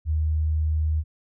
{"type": "tone", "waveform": "sine", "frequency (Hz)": 77.78, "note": "D#2", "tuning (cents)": 0, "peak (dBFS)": -20, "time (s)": [0.05, 1.04], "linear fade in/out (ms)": 50, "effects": []}